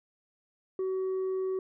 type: tone with tanh clipping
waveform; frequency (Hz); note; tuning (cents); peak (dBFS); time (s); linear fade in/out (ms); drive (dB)
triangle; 377.4; F#4; +34; -29; 0.79-1.59; 2; 7
effects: none